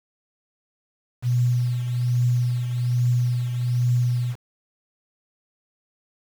sine tone with tremolo, 122.5 Hz, B2, 14 cents flat, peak -16 dBFS, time 1.22-4.36 s, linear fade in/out 50 ms, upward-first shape triangle, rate 1.2 Hz, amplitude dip 60%, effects 7-bit

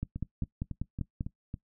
two click trains, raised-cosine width 5 ms, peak -20 / -24 dBFS, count 7 / 6, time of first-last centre 0.03-1.209 / 0.16-1.541 s, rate 5.09 / 3.62 Hz, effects noise-tail reverb RT60 0.1 s tail -19 dB re dry

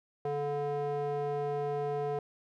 square tone with band-pass filter, 144.6 Hz, D3, 27 cents flat, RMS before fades -33 dBFS, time 0.25-2.19 s, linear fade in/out 2 ms, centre 560 Hz, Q 7, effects none

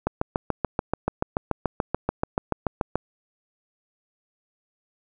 click train, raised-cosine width 1 ms, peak -8 dBFS, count 21, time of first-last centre 0.07-2.956 s, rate 6.93 Hz, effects none

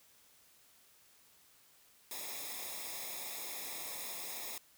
white noise with comb filter, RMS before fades -43 dBFS, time 2.11-4.58 s, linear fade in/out 2 ms, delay 0.67 ms, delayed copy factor -0.8, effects white hiss -65 dBFS RMS until 4.77 s

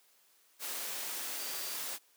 sine tone in noise, 4699 Hz, D8, in tune, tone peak -47 dBFS, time 1.36-1.79 s, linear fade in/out 50 ms, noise white, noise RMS -39 dBFS, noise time 0.59-1.99 s, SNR -11 dB, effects white hiss -67 dBFS RMS until 2.16 s + high-pass 300 Hz 12 dB/octave

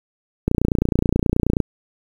click train, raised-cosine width 3 ms, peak -4 dBFS, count 34, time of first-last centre 0.48-1.602 s, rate 29.4 Hz, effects 7-bit

